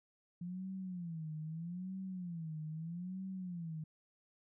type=tone with vibrato; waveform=sine; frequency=171.6 Hz; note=F3; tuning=30 cents flat; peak=-40 dBFS; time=0.41-3.84 s; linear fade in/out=5 ms; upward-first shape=sine; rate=0.79 Hz; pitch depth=180 cents each way; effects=none